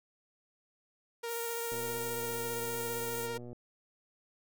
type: tone with vibrato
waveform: sawtooth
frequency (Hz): 466.2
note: A#4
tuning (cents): 0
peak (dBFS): -32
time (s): 1.23-3.38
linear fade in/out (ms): 10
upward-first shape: sine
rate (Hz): 15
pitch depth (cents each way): 15
type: high-pass noise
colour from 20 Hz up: white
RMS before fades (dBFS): -42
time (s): 1.27-3.29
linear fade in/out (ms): 50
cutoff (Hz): 6000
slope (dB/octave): 96
type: click train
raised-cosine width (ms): 2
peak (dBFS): -34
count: 220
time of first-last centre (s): 1.72-3.53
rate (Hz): 121
effects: none